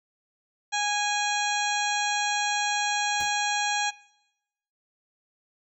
harmonic tone, 825 Hz, G#5, 12 cents flat, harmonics 1 / 2 / 3 / 4 / 5 / 7 / 8 / 9, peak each -28 / -31 / -33 / -34 / -35 / -36 / -37 / -38 dBFS, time 0.72-3.91 s, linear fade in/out 20 ms
pink noise with exponential decay, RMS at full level -39 dBFS, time 3.2-3.38 s, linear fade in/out 2 ms, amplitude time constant 39 ms
effects noise-tail reverb RT60 0.9 s tail -21 dB re dry

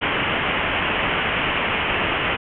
white low-pass noise, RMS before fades -22 dBFS, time 0.01-2.37 s, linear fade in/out 20 ms, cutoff 3100 Hz, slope 96 dB/octave, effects none

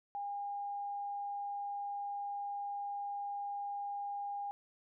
sine tone, 810 Hz, G#5, 43 cents flat, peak -37 dBFS, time 0.15-4.51 s, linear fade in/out 0 ms, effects none

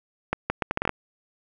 accelerating click train, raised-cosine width 0.5 ms, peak -8 dBFS, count 9, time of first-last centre 0.33-0.893 s, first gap 170 ms, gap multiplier 0.72, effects none

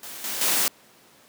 white noise with level steps, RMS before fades -38 / -30 / -22 dBFS, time 0.03-0.68 s, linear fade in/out 2 ms, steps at 0.24 / 0.41 s, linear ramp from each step 2 ms, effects pink hiss -54 dBFS RMS until 1.28 s + high-pass 200 Hz 12 dB/octave

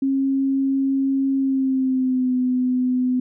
sine tone with pitch glide, 270.6 to 252.5 Hz, C#4 to B3, -42 to +39 cents, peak -17 dBFS, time 0.02-3.2 s, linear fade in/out 5 ms, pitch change -119 cents, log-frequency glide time 1.37-2.34 s, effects none

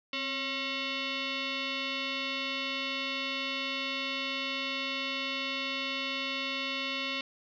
sine tone with frequency modulation, 264.2 Hz, C4, 17 cents sharp, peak -31 dBFS, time 0.13-7.21 s, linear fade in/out 2 ms, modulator 816 Hz, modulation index 4.6, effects none

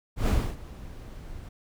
brown noise with ADSR envelope, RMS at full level -21 dBFS, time 0.16-1.49 s, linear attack 120 ms, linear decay 280 ms, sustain -20 dB, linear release 7 ms, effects none

